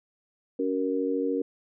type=harmonic tone; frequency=93.5 Hz; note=F#2; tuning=19 cents sharp; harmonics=3 / 4 / 5; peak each=-28 / -32 / -28 dBFS; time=0.59-1.42 s; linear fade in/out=5 ms; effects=none